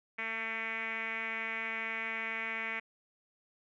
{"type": "tone with low-pass filter", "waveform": "5% pulse", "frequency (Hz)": 224.4, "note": "A3", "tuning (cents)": 34, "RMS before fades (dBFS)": -37, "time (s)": [0.18, 2.8], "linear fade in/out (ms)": 10, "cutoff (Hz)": 2200, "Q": 6.2, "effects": []}